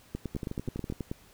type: two click trains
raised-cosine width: 3 ms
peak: -20 / -22 dBFS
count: 10 / 8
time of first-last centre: 0.15-1.115 / 0.35-0.924 s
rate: 9.33 / 12.2 Hz
effects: pink hiss -58 dBFS RMS until 1.33 s